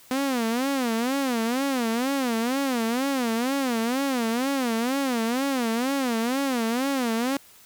sawtooth tone with vibrato, 250 Hz, B3, 21 cents sharp, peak -19 dBFS, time 0.11-7.37 s, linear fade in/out 2 ms, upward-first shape sine, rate 2.1 Hz, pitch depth 190 cents each way, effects white hiss -52 dBFS RMS until 7.65 s

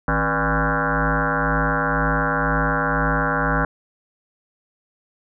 sine tone with frequency modulation, 809 Hz, G#5, 46 cents flat, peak -17 dBFS, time 0.08-3.65 s, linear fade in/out 2 ms, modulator 108 Hz, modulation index 7.4, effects none

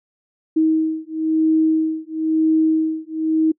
sine beating tone pair, 316.7 / 317.7 Hz, D#4 / D#4, +31 / +36 cents, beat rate 1 Hz, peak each -18 dBFS, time 0.56-3.52 s, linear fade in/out 10 ms, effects noise-tail reverb RT60 0.1 s tail -25 dB re dry

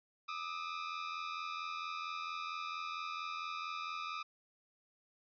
sawtooth tone pair together, 1200.6 / 1285 Hz, D6 / E6, +38 / -45 cents, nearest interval minor second, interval 117 cents, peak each -38 / -39 dBFS, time 0.28-4.23 s, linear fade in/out 10 ms, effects resampled to 11025 Hz

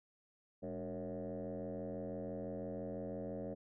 sine tone with frequency modulation, 376.8 Hz, F#4, 32 cents sharp, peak -39 dBFS, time 0.62-3.55 s, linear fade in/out 20 ms, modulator 86 Hz, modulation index 2.9, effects tanh soft clip ceiling -36 dBFS

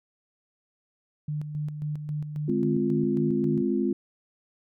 sine tone with tremolo, 150 Hz, D3, 37 cents sharp, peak -27 dBFS, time 1.28-3.62 s, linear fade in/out 5 ms, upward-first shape square, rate 3.7 Hz, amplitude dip 50%
sine chord, F minor, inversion first, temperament just, 209.5 / 261.9 / 349.2 Hz, Ab3 / C4 / F4, +15 / +2 / 0 cents, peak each -27 dBFS, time 2.48-3.93 s, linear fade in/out 5 ms
effects none

